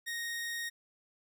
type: tone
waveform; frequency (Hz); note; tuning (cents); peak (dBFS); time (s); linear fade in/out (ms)
sawtooth; 1864.7; A#6; 0; -32; 0.06-0.7; 20
effects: none